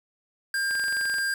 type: tone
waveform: square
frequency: 1600 Hz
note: G6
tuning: 35 cents sharp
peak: -25 dBFS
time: 0.54-1.34 s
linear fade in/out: 2 ms
type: click train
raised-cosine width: 0.3 ms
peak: -24 dBFS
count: 12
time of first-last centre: 0.71-1.184 s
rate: 23.2 Hz
effects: 8-bit